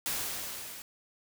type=noise with level ramp; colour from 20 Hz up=white; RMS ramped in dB=-32 to -45 dBFS; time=0.06-0.82 s; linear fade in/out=0 ms; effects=none